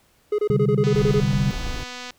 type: tone bursts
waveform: triangle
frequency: 418.5 Hz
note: G#4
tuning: 13 cents sharp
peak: -16 dBFS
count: 10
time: 0.32-1.204 s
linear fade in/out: 5 ms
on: 65 ms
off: 26 ms
type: chord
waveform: sine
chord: C suspended second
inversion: none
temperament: just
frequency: 130.81 / 147.16 / 196.22 Hz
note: C3 / D3 / G3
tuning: 0 / +4 / +2 cents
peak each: -22 / -23 / -23 dBFS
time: 0.5-1.51 s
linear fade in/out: 0 ms
type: click train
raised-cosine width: 0.2 ms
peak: -18 dBFS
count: 315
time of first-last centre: 0.84-2.106 s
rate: 248 Hz
type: noise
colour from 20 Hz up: brown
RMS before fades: -29 dBFS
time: 0.94-1.84 s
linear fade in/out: 10 ms
effects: pink hiss -60 dBFS RMS until 2.18 s